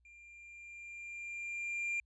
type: tone with level ramp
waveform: triangle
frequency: 2389 Hz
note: D7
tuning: 29 cents sharp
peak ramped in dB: -54 to -31 dBFS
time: 0.05-2 s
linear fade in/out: 2 ms
effects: added 60 Hz sine -69 dBFS peak until 2.05 s + resampled to 22050 Hz